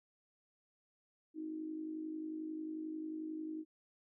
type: tone with amplitude modulation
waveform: sine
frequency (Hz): 313.9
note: D#4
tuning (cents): +15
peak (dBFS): -37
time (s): 1.34-3.65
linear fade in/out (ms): 50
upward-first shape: sine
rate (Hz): 51.2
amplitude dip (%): 60
effects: none